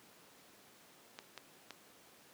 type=clicks; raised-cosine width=0.2 ms; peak=-28 dBFS; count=3; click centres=1.189 / 1.377 / 1.707 s; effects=pink hiss -61 dBFS RMS until 2.33 s + high-pass 200 Hz 12 dB/octave